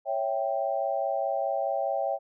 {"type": "chord", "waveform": "sine", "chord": "C# diminished", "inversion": "none", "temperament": "equal", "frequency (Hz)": [554.4, 659.3, 784], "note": ["C#5", "E5", "G5"], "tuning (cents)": [0, 0, 0], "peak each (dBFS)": -30, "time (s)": [0.05, 2.19], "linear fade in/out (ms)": 50, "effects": []}